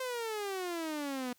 sawtooth exponential sweep, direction down, 523.3 to 243 Hz, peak -31 dBFS, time 0-1.33 s, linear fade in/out 5 ms, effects white hiss -68 dBFS RMS until 1.38 s

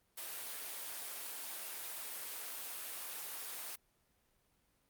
white high-pass noise, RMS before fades -44 dBFS, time 0.17-3.76 s, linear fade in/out 10 ms, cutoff 400 Hz, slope 12 dB/octave, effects pink hiss -75 dBFS RMS until 4.89 s + Opus 32 kbps

